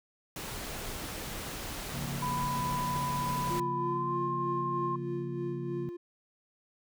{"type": "noise", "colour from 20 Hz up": "pink", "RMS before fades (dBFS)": -39, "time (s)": [0.36, 3.6], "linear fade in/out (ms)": 2}
{"type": "chord", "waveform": "sine", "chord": "Bb minor", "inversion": "first", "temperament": "equal", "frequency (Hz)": [138.59, 174.61, 233.1], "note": ["Db3", "F3", "Bb3"], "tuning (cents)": [0, 0, 0], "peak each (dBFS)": [-37, -42, -42], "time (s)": [1.94, 5.89], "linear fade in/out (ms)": 0}
{"type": "tone with pitch glide", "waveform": "sine", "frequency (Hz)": [994, 1059.2], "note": ["B5", "C6"], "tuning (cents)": [11, 21], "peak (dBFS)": -31, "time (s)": [2.22, 4.96], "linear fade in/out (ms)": 5, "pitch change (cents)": 110, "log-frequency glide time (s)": [3.76, 4.2]}
{"type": "tone with tremolo", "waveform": "triangle", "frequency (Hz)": 349.2, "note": "F4", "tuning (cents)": 0, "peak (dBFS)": -31, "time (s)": [3.5, 5.97], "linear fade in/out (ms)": 10, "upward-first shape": "sine", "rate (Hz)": 3.2, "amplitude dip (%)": 45}
{"effects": []}